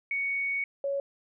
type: tone pair in turn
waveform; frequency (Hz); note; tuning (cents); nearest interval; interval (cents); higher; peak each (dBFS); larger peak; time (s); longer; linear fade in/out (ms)
sine; 2229 / 557.2; C#7 / C#5; +9 / +9; 2 octaves; 2400; first; -27; neither; 0.11-0.64 / 0.84-1; first; 2
effects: none